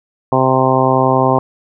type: harmonic tone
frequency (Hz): 130.81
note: C3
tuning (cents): 0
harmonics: 1 / 2 / 3 / 4 / 5 / 6 / 7 / 8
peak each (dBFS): -18 / -18 / -18 / -18 / -18 / -18 / -18 / -18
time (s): 0.32-1.39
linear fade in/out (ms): 2
effects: none